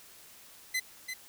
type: tone with echo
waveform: sawtooth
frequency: 2028 Hz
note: B6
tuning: 45 cents sharp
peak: -25 dBFS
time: 0.74-0.8 s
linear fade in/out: 10 ms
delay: 340 ms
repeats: 1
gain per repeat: -7 dB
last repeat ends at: 1.14 s
effects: white hiss -54 dBFS RMS until 1.28 s